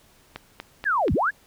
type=click train; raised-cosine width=0.3 ms; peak=-17 dBFS; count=4; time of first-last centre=0.36-1.081 s; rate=4.16 Hz
type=linear two-way sweep; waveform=sine; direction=down then up; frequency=1776 to 47.64 to 1776 Hz; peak=-19 dBFS; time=0.85-1.31 s; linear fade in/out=20 ms; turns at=1.13 s
effects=pink hiss -57 dBFS RMS until 1.46 s